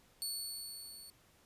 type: tone with level ramp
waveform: 20% pulse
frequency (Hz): 4435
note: C#8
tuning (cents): 0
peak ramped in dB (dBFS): -30 to -45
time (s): 0.22-1.1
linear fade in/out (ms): 0
effects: pink hiss -67 dBFS RMS until 1.45 s + resampled to 32000 Hz